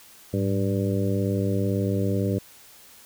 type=harmonic tone with a mistuned harmonic; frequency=98 Hz; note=G2; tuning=in tune; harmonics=1 / 2 / 3 / 4 / 5 / 6; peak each=-25 / -27 / -30 / -31 / -31 / -35 dBFS; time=0.33-2.39 s; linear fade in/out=10 ms; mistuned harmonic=1; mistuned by=+110 cents; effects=white hiss -50 dBFS RMS until 3.05 s